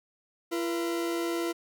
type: tone pair together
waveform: 40% pulse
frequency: 339.3 / 480 Hz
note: F4 / B4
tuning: -50 / -49 cents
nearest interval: tritone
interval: 601 cents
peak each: -28 / -36 dBFS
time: 0.51-1.53 s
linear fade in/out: 20 ms
effects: none